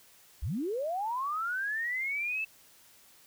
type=linear sweep; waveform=sine; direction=up; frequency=46.25 to 2655 Hz; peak=-30 dBFS; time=0.42-2.45 s; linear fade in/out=10 ms; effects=white hiss -59 dBFS RMS until 3.26 s